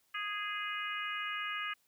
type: harmonic tone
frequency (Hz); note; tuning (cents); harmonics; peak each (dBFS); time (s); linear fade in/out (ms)
414.1; G#4; -5; 3 / 4 / 5 / 6 / 7; -40 / -41 / -42 / -43 / -43; 0.14-1.74; 10
effects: white hiss -73 dBFS RMS until 1.87 s